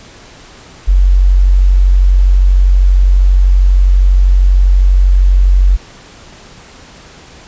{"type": "tone", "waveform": "sine", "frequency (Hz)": 46.25, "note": "F#1", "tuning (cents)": 0, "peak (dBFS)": -4, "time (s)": [0.87, 5.77], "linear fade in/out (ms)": 20, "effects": ["pink hiss -37 dBFS RMS until 7.47 s", "resampled to 16000 Hz"]}